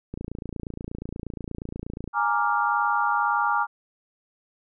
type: click train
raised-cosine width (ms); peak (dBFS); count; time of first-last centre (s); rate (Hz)
3; -20; 56; 0.14-2.077; 28.4
type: chord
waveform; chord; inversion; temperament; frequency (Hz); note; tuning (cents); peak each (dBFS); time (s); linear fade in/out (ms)
sine; Bb dominant seventh; third; equal; 830.6 / 932.3 / 1174.7 / 1396.9; Ab5 / Bb5 / D6 / F6; 0 / 0 / 0 / 0; -26; 2.13-3.67; 50
effects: none